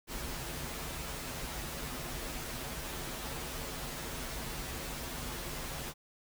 pink noise with comb filter, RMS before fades -40 dBFS, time 0.07-5.94 s, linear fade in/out 50 ms, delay 10 ms, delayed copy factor -0.7, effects none

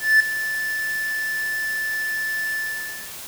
triangle tone with ADSR envelope, 1752 Hz, A6, 8 cents flat, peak -8 dBFS, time 0-3.13 s, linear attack 200 ms, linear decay 6 ms, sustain -13 dB, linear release 580 ms, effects white hiss -36 dBFS RMS until 3.27 s

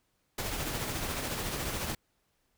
pink noise with tremolo, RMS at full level -33 dBFS, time 0.38-1.95 s, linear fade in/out 5 ms, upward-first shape triangle, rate 14 Hz, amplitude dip 40%, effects pink hiss -75 dBFS RMS until 2.57 s

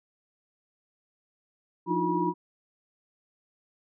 sine tone cluster, 174.7 / 299.9 / 316.4 / 354 / 967 Hz, F3 / D4 / D#4 / F4 / B5, +1 / +36 / +29 / +23 / -37 cents, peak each -32 / -34 / -31 / -30 / -28 dBFS, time 1.86-2.34 s, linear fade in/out 50 ms, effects none

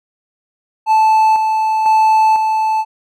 triangle tone with tremolo, 875 Hz, A5, 10 cents flat, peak -6 dBFS, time 0.86-2.85 s, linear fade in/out 50 ms, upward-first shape square, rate 1 Hz, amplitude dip 40%, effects none

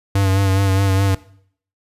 square tone with vibrato, 97 Hz, G2, 18 cents flat, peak -14 dBFS, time 0.15-1.15 s, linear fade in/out 5 ms, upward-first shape sine, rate 4.8 Hz, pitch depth 35 cents each way, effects noise-tail reverb RT60 0.6 s tail -19 dB re dry + resampled to 32000 Hz

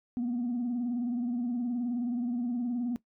sine tone with vibrato, 241.8 Hz, B3, 36 cents flat, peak -27 dBFS, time 0.17-2.96 s, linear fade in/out 0 ms, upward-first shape sine, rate 19 Hz, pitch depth 68 cents each way, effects noise-tail reverb RT60 0.1 s tail -19 dB re dry + tanh soft clip ceiling -26 dBFS

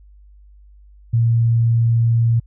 sine tone, 115.9 Hz, A#2, 10 cents flat, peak -12 dBFS, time 1.13-2.4 s, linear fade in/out 10 ms, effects added 50 Hz sine -43 dBFS peak until 2.46 s

